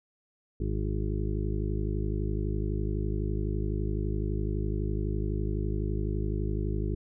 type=harmonic tone; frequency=51.91 Hz; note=G#1; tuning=in tune; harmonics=1 / 2 / 3 / 4 / 6 / 7 / 8; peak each=-30 / -33 / -37 / -39 / -39 / -38 / -41 dBFS; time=0.6-6.95 s; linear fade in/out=5 ms; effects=none